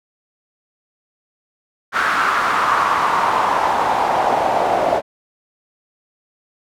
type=noise with band-pass filter sweep; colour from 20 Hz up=pink; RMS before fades=-17 dBFS; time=1.92-5.02 s; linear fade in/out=50 ms; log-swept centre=1400 to 660 Hz; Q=3.9; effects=none